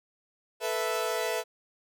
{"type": "chord", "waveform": "sawtooth", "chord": "A suspended second", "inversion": "none", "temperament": "equal", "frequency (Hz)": [440, 493.9, 659.3], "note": ["A4", "B4", "E5"], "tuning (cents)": [0, 0, 0], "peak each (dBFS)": [-29, -29, -28], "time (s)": [0.6, 1.44], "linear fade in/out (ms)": 50, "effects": []}